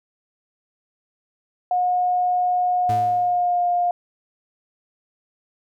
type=tone with pitch glide; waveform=sine; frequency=722 to 706.7 Hz; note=F#5 to F5; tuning=-43 to +20 cents; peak=-17 dBFS; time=1.71-3.91 s; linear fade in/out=2 ms; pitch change=-37 cents; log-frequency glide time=2.91-3.67 s
type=tone with exponential decay; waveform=40% pulse; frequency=110 Hz; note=A2; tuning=in tune; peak=-23 dBFS; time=2.89-3.49 s; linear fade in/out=5 ms; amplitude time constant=130 ms
effects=none